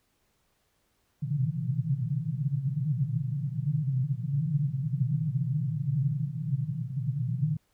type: band-pass noise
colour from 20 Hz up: white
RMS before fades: -29 dBFS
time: 1.22-7.57 s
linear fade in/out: 5 ms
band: 120 to 160 Hz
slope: 96 dB/octave
effects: pink hiss -72 dBFS RMS until 7.73 s